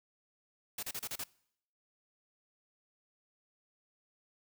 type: noise bursts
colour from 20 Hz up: white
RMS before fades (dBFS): -39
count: 6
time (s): 0.78-1.239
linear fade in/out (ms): 5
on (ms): 49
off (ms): 33
effects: noise-tail reverb RT60 0.7 s tail -23 dB re dry